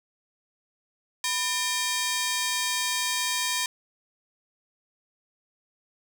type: ring-modulated tone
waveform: 10% pulse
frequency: 1396.9 Hz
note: F6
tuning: in tune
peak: -14 dBFS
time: 1.24-3.66 s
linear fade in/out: 2 ms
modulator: 403 Hz
effects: none